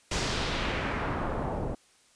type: noise with low-pass filter sweep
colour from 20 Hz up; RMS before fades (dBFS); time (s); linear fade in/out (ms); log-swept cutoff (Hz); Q
pink; -31; 0.11-1.75; 5; 6900 to 550; 1.3
effects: white hiss -62 dBFS RMS until 2.15 s + resampled to 22050 Hz